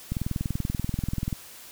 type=click train; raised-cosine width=5 ms; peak=-15 dBFS; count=26; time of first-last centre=0.12-1.328 s; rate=20.7 Hz; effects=white hiss -46 dBFS RMS until 1.71 s